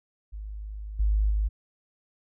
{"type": "tone with level steps", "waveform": "sine", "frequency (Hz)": 52, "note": "G#1", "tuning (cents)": 3, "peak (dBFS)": [-34, -20, -22], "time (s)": [0.32, 1.49], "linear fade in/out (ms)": 20, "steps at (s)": [0.99, 1.3], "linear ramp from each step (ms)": 10, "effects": []}